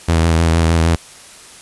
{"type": "tone with vibrato", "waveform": "sawtooth", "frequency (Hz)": 82.41, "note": "E2", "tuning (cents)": 0, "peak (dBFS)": -7, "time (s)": [0.08, 0.96], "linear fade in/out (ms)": 10, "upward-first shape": "sine", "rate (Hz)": 6.5, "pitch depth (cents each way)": 34, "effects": ["white hiss -39 dBFS RMS until 1.61 s", "resampled to 24000 Hz"]}